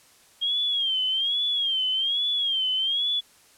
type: tone with vibrato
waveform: sine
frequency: 3228 Hz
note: G#7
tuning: 50 cents flat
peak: -22 dBFS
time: 0.41-3.21 s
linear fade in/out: 20 ms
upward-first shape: sine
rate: 1.2 Hz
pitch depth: 110 cents each way
effects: white hiss -56 dBFS RMS until 3.57 s + low-pass 11000 Hz 12 dB/octave